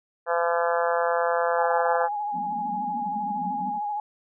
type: harmonic tone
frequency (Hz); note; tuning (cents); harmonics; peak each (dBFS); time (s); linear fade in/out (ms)
170.1; F3; -45; 3 / 4 / 5 / 6 / 7 / 8 / 9 / 10; -25 / -27 / -29 / -31 / -32 / -33 / -34 / -35; 0.26-2.09; 50
type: tone with vibrato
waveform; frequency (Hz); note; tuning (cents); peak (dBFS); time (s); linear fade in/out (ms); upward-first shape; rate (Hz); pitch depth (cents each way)
sine; 830.6; G#5; 0; -26; 1.58-4; 2; sine; 13; 33
type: band-pass noise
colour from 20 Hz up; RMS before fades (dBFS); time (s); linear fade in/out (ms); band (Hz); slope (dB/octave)
pink; -37; 2.32-3.8; 50; 180 to 260; 96
effects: none